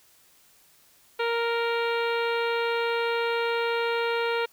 harmonic tone, 466.2 Hz, A#4, in tune, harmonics 1 / 2 / 3 / 4 / 5 / 6 / 7 / 8 / 9, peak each -26 / -31 / -32 / -38 / -35 / -38 / -43 / -42 / -44 dBFS, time 1.19-4.46 s, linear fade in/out 10 ms, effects white hiss -59 dBFS RMS until 4.52 s

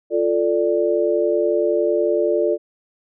sine chord, D minor, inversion first, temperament equal, 349.2 / 440 / 587.3 Hz, F4 / A4 / D5, 0 / 0 / 0 cents, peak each -20 dBFS, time 0.1-2.58 s, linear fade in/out 50 ms, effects none

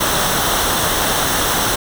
pink noise with comb filter, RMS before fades -17 dBFS, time 0-1.76 s, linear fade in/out 10 ms, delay 0.42 ms, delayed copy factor -0.55, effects none

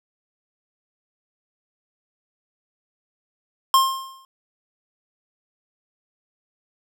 square tone with exponential decay, 1063 Hz, C6, 27 cents sharp, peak -11 dBFS, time 3.74-4.25 s, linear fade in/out 1 ms, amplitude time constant 110 ms, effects none

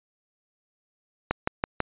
click train, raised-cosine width 0.5 ms, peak -8 dBFS, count 4, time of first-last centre 1.31-1.803 s, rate 6.08 Hz, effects resampled to 8000 Hz

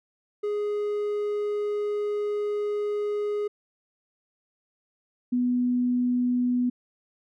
triangle / sine tone pair in turn, 415.3 / 246.9 Hz, G#4 / B3, 0 / 0 cents, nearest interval major sixth, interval 900 cents, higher first, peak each -23 / -21 dBFS, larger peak second, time 0.43-3.48 / 5.32-6.7 s, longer first, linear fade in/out 10 ms, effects none

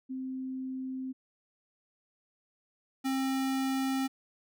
sine / square tone pair in turn, 260.8 / 266.3 Hz, C4 / C4, -5 / +31 cents, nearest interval unison, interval 36 cents, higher second, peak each -34 / -29 dBFS, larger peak second, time 0.09-1.13 / 3.04-4.08 s, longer neither, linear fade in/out 20 ms, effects none

